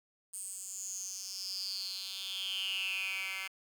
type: tone with high-pass filter sweep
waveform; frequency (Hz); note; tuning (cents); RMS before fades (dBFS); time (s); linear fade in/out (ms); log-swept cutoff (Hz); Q
10% pulse; 191.1; G3; -44; -39; 0.33-3.48; 10; 8800 to 2000; 8.7
effects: 10-bit